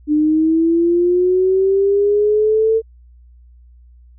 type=linear sweep; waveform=sine; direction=up; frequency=297.4 to 450 Hz; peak=-11 dBFS; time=0.07-2.82 s; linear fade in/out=50 ms; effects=added 60 Hz sine -42 dBFS peak until 4.18 s